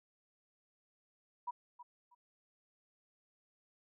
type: tone with echo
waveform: sine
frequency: 971 Hz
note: B5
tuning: 30 cents flat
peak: -36 dBFS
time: 1.47-1.51 s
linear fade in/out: 10 ms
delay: 320 ms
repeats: 2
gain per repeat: -13 dB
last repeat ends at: 2.15 s
effects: none